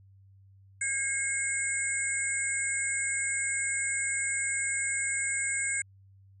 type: tone cluster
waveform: sine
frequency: 1620 / 2161 / 7120 / 8070 Hz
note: G#6 / C#7 / A8 / B8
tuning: -43 / -45 / +20 / +36 cents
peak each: -36 / -32 / -39 / -31 dBFS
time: 0.81-5.82 s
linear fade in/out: 5 ms
effects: added 97 Hz sine -54 dBFS peak until 6.4 s